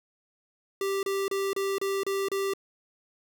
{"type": "tone bursts", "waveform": "square", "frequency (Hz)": 392, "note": "G4", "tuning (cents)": 0, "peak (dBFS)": -27, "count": 7, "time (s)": [0.81, 2.536], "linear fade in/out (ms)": 2, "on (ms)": 220, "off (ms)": 31, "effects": []}